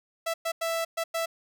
sawtooth tone bursts at uneven times, 661 Hz, E5, 5 cents sharp, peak -23 dBFS, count 5, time 0.26-0.34 / 0.45-0.52 / 0.61-0.85 / 0.97-1.04 / 1.14-1.26 s, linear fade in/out 10 ms, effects none

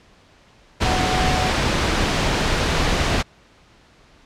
sine tone in noise, 741 Hz, F#5, 2 cents sharp, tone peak -23 dBFS, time 0.83-1.51 s, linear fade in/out 20 ms, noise pink, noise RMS -19 dBFS, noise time 0.8-3.23 s, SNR -7 dB, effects pink hiss -52 dBFS RMS until 4.25 s + low-pass 5000 Hz 12 dB/octave

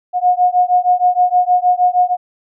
sine beating tone pair, 719 / 725.4 Hz, F#5 / F#5, -50 / -34 cents, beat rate 6.4 Hz, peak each -13 dBFS, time 0.13-2.17 s, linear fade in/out 50 ms, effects none

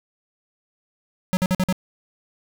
square tone bursts, 184.8 Hz, F#3, 2 cents flat, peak -18 dBFS, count 5, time 1.33-1.726 s, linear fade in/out 0 ms, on 40 ms, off 49 ms, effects none

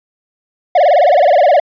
triangle tone with vibrato, 645 Hz, E5, 38 cents flat, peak -4 dBFS, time 0.75-1.6 s, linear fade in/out 5 ms, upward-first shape sine, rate 19 Hz, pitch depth 240 cents each way, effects resampled to 11025 Hz

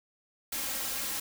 white noise with comb filter, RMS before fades -34 dBFS, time 0.52-1.2 s, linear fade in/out 5 ms, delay 3.7 ms, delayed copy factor +0.7, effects none

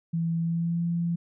sine tone with pitch glide, 166.1 to 170.28 Hz, E3 to F3, +13 to -44 cents, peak -24 dBFS, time 0.13-1.16 s, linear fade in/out 10 ms, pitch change +43 cents, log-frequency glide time 0.4-0.83 s, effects none

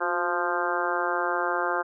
harmonic tone with a mistuned harmonic, 174.61 Hz, F3, in tune, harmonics 2 / 3 / 4 / 5 / 6 / 7 / 8 / 9, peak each -32 / -32 / -32 / -32 / -32 / -32 / -32 / -32 dBFS, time 0-1.83 s, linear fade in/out 20 ms, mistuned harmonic 2, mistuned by +46 cents, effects none

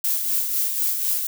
violet noise with tremolo, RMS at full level -21 dBFS, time 0.04-1.27 s, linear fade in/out 2 ms, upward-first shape sine, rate 4 Hz, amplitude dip 45%, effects none

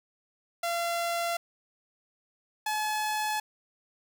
sawtooth tone pair in turn, 684 / 854.6 Hz, F5 / G#5, -36 / +49 cents, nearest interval major third, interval 385 cents, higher second, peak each -24 dBFS, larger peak neither, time 0.63-1.37 / 2.66-3.4 s, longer neither, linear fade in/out 5 ms, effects 9-bit

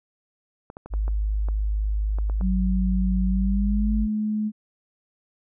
clicks, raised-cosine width 1 ms, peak -24 dBFS, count 9, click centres 0.701 / 0.769 / 0.86 / 0.938 / 1.08 / 1.486 / 2.186 / 2.298 / 2.411 s
sine tone, 51.9 Hz, G#1, in tune, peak -21 dBFS, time 0.9-4.08 s, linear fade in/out 50 ms
sine tone with pitch glide, 186.9 to 213.5 Hz, F#3 to G#3, +18 to +48 cents, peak -22 dBFS, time 2.4-4.52 s, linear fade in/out 50 ms, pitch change +230 cents, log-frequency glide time 3.28-3.94 s
effects none

